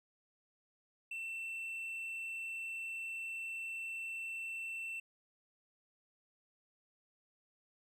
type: tone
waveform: triangle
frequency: 2685 Hz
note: E7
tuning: 31 cents sharp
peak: -38 dBFS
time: 1.11-5 s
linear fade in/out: 5 ms
effects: none